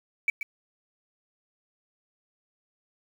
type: tone with echo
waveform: sine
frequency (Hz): 2301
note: D7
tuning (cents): -36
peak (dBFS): -19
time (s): 0.28-0.3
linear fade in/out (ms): 2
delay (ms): 130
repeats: 1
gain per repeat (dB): -10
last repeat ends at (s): 0.43
effects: tanh soft clip ceiling -15 dBFS + 8-bit